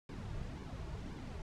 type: noise with flanger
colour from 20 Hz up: brown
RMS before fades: -44 dBFS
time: 0.09-1.42 s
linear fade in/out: 2 ms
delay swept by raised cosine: 1.5 to 4 ms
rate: 1.9 Hz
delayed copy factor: -0.65
effects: low-pass 7000 Hz 12 dB/octave